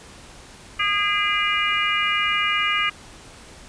harmonic tone with a mistuned harmonic, 409.6 Hz, G#4, 24 cents flat, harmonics 3 / 4 / 5 / 6 / 7, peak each -24 / -29 / -25 / -25 / -25 dBFS, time 0.79-2.9 s, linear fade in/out 10 ms, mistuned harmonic 6, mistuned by -47 cents, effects pink hiss -44 dBFS RMS until 3.68 s + resampled to 22050 Hz

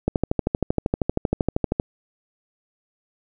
click train, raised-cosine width 2 ms, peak -6 dBFS, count 23, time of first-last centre 0.08-1.799 s, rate 12.8 Hz, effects none

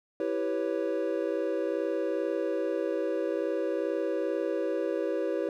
triangle chord, C# half-diminished seventh, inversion first, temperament equal, 329.6 / 392 / 493.9 / 554.4 Hz, E4 / G4 / B4 / C#5, 0 / 0 / 0 / 0 cents, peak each -31 dBFS, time 0.2-5.49 s, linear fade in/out 2 ms, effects none

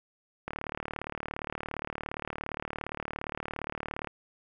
click train, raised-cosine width 0.5 ms, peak -19 dBFS, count 135, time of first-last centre 0.48-4.072 s, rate 37.3 Hz, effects none

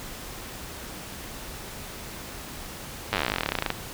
slowing click train, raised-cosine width 0.3 ms, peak -8 dBFS, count 28, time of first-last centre 3.13-3.703 s, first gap 9 ms, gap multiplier 1.06, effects pink hiss -39 dBFS RMS until 3.93 s

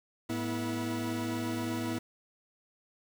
40% pulse tone cluster, 107.2 / 243.1 / 326.6 Hz, A2 / B3 / E4, -45 / -27 / -16 cents, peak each -38 / -34 / -35 dBFS, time 0.29-1.99 s, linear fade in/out 10 ms, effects 9-bit

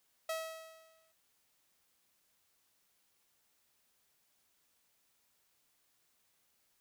sawtooth tone with exponential decay, 645 Hz, E5, 38 cents flat, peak -30 dBFS, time 0.29-1.12 s, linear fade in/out 5 ms, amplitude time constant 180 ms, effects white hiss -75 dBFS RMS until 6.8 s

